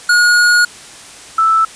square / sine tone pair in turn, 1442 / 1318 Hz, F#6 / E6, -45 / -1 cents, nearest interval major second, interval 156 cents, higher first, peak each -8 / -8 dBFS, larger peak neither, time 0.09-0.65 / 1.38-1.65 s, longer first, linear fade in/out 5 ms, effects white hiss -35 dBFS RMS until 1.75 s + resampled to 22050 Hz

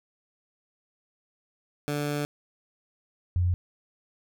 15% pulse / sine tone pair in turn, 146.4 / 88.98 Hz, D3 / F2, -5 / +33 cents, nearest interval major sixth, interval 862 cents, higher first, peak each -21 dBFS, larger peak neither, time 1.88-2.25 / 3.36-3.54 s, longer first, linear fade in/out 0 ms, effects none

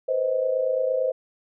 sine tone cluster, 493.2 / 522 / 628 Hz, B4 / C5 / D#5, -2 / -4 / +16 cents, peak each -30 / -22 / -28 dBFS, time 0.08-1.12 s, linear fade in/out 10 ms, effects none

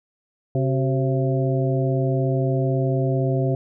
harmonic tone with a mistuned harmonic, 133.7 Hz, C3, 38 cents sharp, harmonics 1 / 2 / 3 / 4 / 5, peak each -20 / -28 / -26 / -29 / -29 dBFS, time 0.55-3.55 s, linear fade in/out 2 ms, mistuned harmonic 3, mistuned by -78 cents, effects none

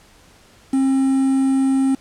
triangle tone with quantisation, 267.7 Hz, C4, 40 cents sharp, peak -12 dBFS, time 0.73-1.95 s, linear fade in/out 5 ms, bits 6, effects pink hiss -50 dBFS RMS until 2 s + low-pass 10000 Hz 12 dB/octave

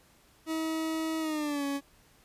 40% pulse tone with pitch glide, 320 to 280.2 Hz, D#4 to C#4, +49 to +19 cents, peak -29 dBFS, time 0.46-1.81 s, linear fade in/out 50 ms, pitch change -230 cents, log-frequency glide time 1.2-1.65 s, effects pink hiss -62 dBFS RMS until 2.24 s + resampled to 32000 Hz

